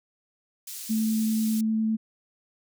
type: high-pass noise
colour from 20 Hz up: pink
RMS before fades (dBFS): -38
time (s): 0.67-1.61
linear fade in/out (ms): 5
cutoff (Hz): 5900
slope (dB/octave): 12
type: tone with vibrato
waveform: sine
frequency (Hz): 220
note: A3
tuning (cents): 0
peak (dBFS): -22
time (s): 0.89-1.97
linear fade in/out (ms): 20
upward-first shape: triangle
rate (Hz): 10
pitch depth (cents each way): 9
effects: none